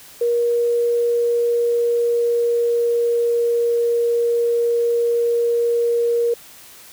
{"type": "tone with pitch glide", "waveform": "sine", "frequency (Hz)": [474.3, 471], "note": ["A#4", "A#4"], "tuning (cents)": [30, 18], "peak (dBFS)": -15, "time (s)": [0.21, 6.34], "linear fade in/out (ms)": 5, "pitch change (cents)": -12, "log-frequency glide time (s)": [0.69, 3.74], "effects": ["white hiss -43 dBFS RMS until 6.92 s"]}